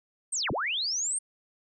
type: linear two-way sweep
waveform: sine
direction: down then up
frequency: 8870 to 62.4 to 8870 Hz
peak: -27 dBFS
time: 0.32-1.19 s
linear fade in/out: 10 ms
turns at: 0.51 s
effects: none